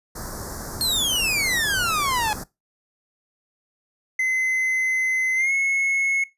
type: band-stop noise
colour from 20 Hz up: pink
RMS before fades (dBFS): -33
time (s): 0.15-2.44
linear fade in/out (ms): 10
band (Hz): 1700 to 4800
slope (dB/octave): 48
type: exponential sweep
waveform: sawtooth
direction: down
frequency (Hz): 4302 to 830.6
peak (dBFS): -17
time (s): 0.81-2.33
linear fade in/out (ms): 0
type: tone with pitch glide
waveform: triangle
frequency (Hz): 2048 to 2182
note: C7 to C#7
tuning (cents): -38 to -28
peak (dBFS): -17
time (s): 4.19-6.24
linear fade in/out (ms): 5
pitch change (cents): +110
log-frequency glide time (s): 5.35-5.52
effects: noise-tail reverb RT60 0.2 s tail -19 dB re dry + resampled to 32000 Hz